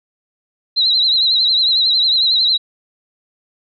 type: tone with vibrato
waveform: sine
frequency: 3987 Hz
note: B7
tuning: 16 cents sharp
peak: -11 dBFS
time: 0.76-2.58 s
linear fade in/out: 20 ms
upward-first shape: triangle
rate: 11 Hz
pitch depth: 96 cents each way
effects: none